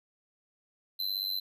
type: tone with amplitude modulation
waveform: square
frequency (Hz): 4057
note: B7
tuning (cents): +46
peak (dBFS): -27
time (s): 0.99-1.4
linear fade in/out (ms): 10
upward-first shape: sine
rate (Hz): 96.7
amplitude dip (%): 100
effects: none